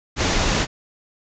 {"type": "low-pass noise", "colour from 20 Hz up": "pink", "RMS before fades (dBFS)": -20, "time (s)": [0.16, 0.67], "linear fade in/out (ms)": 50, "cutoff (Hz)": 7200, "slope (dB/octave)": 96, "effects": []}